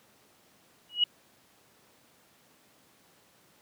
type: tone with exponential growth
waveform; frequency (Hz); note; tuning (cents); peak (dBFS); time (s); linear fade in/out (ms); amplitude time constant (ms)
sine; 2908; F#7; -31; -17; 0.89-1.04; 5; 31
effects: pink hiss -62 dBFS RMS until 3.61 s + high-pass 150 Hz 12 dB/octave